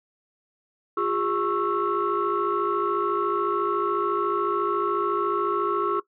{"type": "tone cluster", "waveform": "sine", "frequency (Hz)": [353.3, 407.3, 1100, 1323], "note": ["F4", "G#4", "C#6", "E6"], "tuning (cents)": [20, -34, -14, 6], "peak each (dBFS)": -27, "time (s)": [0.97, 6], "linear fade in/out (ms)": 5, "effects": ["noise-tail reverb RT60 0.1 s tail -17 dB re dry", "tanh soft clip ceiling -14 dBFS"]}